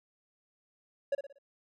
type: tone with echo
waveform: triangle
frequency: 559 Hz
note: C#5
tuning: 14 cents sharp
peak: -24 dBFS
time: 1.12-1.15 s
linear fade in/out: 5 ms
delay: 59 ms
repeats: 4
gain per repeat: -8 dB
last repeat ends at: 1.386 s
effects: none

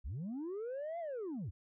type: linear two-way sweep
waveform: sine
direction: up then down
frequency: 46.16 to 698.5 to 69.1 Hz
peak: -36 dBFS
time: 0.04-1.51 s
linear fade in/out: 20 ms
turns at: 0.99 s
effects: tanh soft clip ceiling -37 dBFS

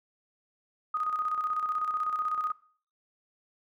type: tone with tremolo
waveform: sine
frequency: 1244.5 Hz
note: D#6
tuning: in tune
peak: -26 dBFS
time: 0.94-2.52 s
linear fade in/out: 5 ms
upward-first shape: square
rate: 16 Hz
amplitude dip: 50%
effects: noise-tail reverb RT60 0.5 s tail -21 dB re dry

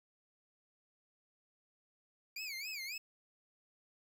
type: tone with vibrato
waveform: 25% pulse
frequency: 2331 Hz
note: D7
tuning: 14 cents flat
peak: -37 dBFS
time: 2.36-2.98 s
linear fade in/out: 5 ms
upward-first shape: sine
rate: 3.7 Hz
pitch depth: 190 cents each way
effects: 11-bit

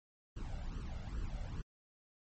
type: noise with flanger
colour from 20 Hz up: brown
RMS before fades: -41 dBFS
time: 0.36-1.62 s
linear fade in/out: 10 ms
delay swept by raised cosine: 0.66 to 1.46 ms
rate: 2.4 Hz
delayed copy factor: +0.75
effects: MP3 32 kbps

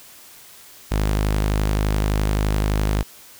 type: tone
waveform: sawtooth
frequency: 51.7 Hz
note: G#1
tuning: 7 cents flat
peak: -14 dBFS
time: 0.91-3.03 s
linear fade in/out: 10 ms
effects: white hiss -45 dBFS RMS until 3.39 s

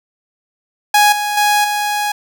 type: tone with level steps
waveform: sawtooth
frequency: 830.6 Hz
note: G#5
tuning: in tune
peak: -4 / -13 / -7 / -12 dBFS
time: 0.94-2.12 s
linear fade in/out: 5 ms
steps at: 1.12 / 1.37 / 1.64 s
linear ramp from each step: 5 ms
effects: none

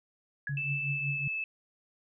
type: tone with exponential decay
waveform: sine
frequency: 1676 Hz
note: G#6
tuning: 15 cents sharp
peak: -30 dBFS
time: 0.47-0.62 s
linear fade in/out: 2 ms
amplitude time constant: 32 ms
type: tone with tremolo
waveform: sine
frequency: 140.9 Hz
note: C#3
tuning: 29 cents sharp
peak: -29 dBFS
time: 0.49-1.28 s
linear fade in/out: 5 ms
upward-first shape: triangle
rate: 5.4 Hz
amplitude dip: 90%
type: tone with pitch glide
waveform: sine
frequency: 2637 to 2616 Hz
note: E7 to E7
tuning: 0 to -14 cents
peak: -31 dBFS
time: 0.57-1.44 s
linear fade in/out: 2 ms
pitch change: -14 cents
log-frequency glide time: 0.8-1.24 s
effects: none

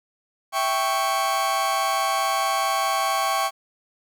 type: chord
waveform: 40% pulse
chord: C# diminished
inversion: first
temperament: equal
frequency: 659.3 / 784 / 1108.7 Hz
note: E5 / G5 / C#6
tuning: 0 / 0 / 0 cents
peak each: -28 / -24 / -23 dBFS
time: 0.52-3.51 s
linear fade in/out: 50 ms
effects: 9-bit

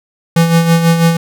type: tone with tremolo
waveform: square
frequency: 166.7 Hz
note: E3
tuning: 20 cents sharp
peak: -6 dBFS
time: 0.36-1.17 s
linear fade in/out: 5 ms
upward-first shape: sine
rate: 6.1 Hz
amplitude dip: 55%
effects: none

